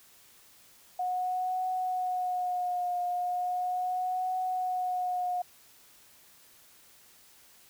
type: tone with vibrato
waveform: sine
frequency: 727 Hz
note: F#5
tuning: 31 cents flat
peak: -28 dBFS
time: 0.99-5.42 s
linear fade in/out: 5 ms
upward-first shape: triangle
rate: 0.37 Hz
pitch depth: 36 cents each way
effects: white hiss -58 dBFS RMS until 7.69 s